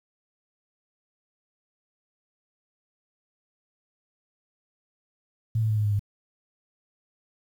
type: tone with pitch steps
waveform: sine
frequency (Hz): 112 / 109.89 / 107.81 / 105.78 / 103.78 / 101.82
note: A2 / A2 / A2 / G#2 / G#2 / G#2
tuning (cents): +31 / -2 / -35 / +32 / -1 / -34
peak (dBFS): -21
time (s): 5.55-5.994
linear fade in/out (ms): 5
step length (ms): 74
effects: 9-bit